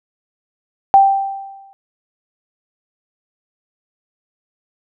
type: tone with exponential decay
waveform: sine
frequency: 784 Hz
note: G5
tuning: in tune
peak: -3 dBFS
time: 0.94-1.73 s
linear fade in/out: 0 ms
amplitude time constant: 170 ms
effects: none